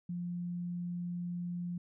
sine tone, 175.3 Hz, F3, 7 cents sharp, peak -35 dBFS, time 0.09-1.78 s, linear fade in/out 5 ms, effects none

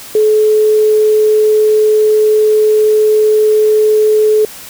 sine tone, 429 Hz, A4, 44 cents flat, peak -6 dBFS, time 0.15-4.45 s, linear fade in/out 2 ms, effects white hiss -31 dBFS RMS until 4.69 s

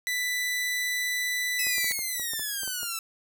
sawtooth tone, 1985 Hz, B6, 8 cents sharp, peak -23 dBFS, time 0.07-1.92 s, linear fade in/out 0 ms
5% pulse exponential sweep, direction down, 2611 to 1315 Hz, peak -19 dBFS, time 1.59-2.99 s, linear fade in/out 2 ms
clicks, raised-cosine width 1 ms, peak -29 dBFS, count 11, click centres 1.669 / 1.782 / 1.844 / 1.911 / 1.991 / 2.197 / 2.335 / 2.395 / 2.633 / 2.677 / 2.831 s
effects none

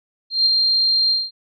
sine tone with ADSR envelope, 4186 Hz, C8, in tune, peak -11 dBFS, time 0.3-1.31 s, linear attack 160 ms, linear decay 11 ms, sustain -3 dB, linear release 200 ms, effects none

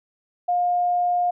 sine tone, 710 Hz, F5, 28 cents sharp, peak -18 dBFS, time 0.48-1.31 s, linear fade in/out 10 ms, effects none

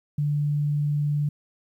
sine tone, 146.83 Hz, D3, in tune, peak -21 dBFS, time 0.18-1.29 s, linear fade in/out 5 ms, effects 10-bit

